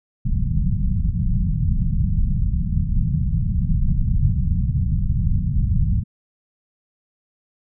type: low-pass noise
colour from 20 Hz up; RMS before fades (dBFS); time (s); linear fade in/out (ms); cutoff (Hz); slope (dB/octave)
pink; -19; 0.25-6.04; 10; 190; 48
effects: none